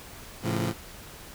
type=chord; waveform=20% pulse; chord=A augmented; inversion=none; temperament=just; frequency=110 / 137.5 / 171.88 Hz; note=A2 / C#3 / E#3; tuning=0 / -14 / -27 cents; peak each=-24 / -28 / -26 dBFS; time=0.42-0.74 s; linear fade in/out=50 ms; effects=pink hiss -45 dBFS RMS until 1.34 s